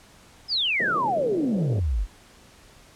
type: exponential sweep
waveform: sine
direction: down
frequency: 5240 to 41.41 Hz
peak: -21 dBFS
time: 0.48-2.07 s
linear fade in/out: 50 ms
type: band-pass noise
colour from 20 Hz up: white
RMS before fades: -33 dBFS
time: 0.79-1.8 s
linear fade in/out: 10 ms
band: 130 to 600 Hz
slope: 48 dB/octave
effects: pink hiss -52 dBFS RMS until 2.95 s + low-pass 10000 Hz 12 dB/octave